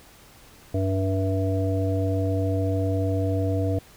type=harmonic tone with a mistuned harmonic; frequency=96.3 Hz; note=G2; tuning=30 cents flat; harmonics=1 / 3 / 5 / 7; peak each=-23 / -28 / -30 / -31 dBFS; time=0.74-3.79 s; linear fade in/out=5 ms; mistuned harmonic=7; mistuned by=-37 cents; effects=pink hiss -51 dBFS RMS until 3.96 s